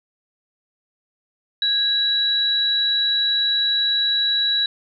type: tone pair together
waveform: sine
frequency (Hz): 1648 / 3910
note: G#6 / B7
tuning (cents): -14 / -18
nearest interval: octave + minor third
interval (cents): 1496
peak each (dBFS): -28 / -17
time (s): 1.62-4.66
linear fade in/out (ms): 2
effects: none